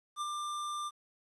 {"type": "tone with ADSR envelope", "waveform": "square", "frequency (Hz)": 1190, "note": "D6", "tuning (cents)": 22, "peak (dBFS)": -33, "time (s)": [0.16, 0.91], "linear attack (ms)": 53, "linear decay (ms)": 27, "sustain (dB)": -3, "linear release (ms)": 38, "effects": ["resampled to 24000 Hz", "11-bit"]}